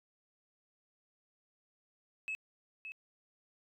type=tone with echo; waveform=sine; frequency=2588 Hz; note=E7; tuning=32 cents flat; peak=-34 dBFS; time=2.28-2.35 s; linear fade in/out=0 ms; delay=570 ms; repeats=1; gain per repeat=-8 dB; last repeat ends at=2.92 s; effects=tanh soft clip ceiling -33 dBFS